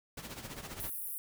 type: noise with tremolo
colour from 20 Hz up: pink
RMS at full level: -42 dBFS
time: 0.17-0.9 s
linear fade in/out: 5 ms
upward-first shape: sine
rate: 15 Hz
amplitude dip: 65%
type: high-pass noise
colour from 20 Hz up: pink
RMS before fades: -40 dBFS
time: 0.8-1.18 s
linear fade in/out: 0 ms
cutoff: 10000 Hz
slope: 48 dB/octave
effects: none